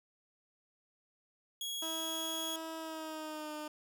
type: tone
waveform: sawtooth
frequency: 3322 Hz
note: G#7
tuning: in tune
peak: -34 dBFS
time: 1.61-2.56 s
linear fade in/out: 2 ms
type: tone with pitch glide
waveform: 15% pulse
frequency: 323.1 to 303.2 Hz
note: E4 to D#4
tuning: -35 to -45 cents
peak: -34 dBFS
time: 1.82-3.68 s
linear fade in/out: 5 ms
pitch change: -110 cents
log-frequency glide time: 2.78-3.53 s
effects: none